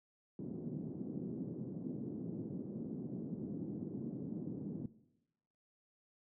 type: band-pass noise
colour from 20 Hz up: white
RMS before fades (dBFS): -43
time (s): 0.39-4.86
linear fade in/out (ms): 2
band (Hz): 140 to 300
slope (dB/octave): 24
effects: noise-tail reverb RT60 0.9 s tail -17 dB re dry